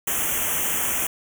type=band-stop noise; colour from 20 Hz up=white; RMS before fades=-24 dBFS; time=0.07-1.07 s; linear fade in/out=5 ms; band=3300 to 5900 Hz; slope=96 dB/octave; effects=none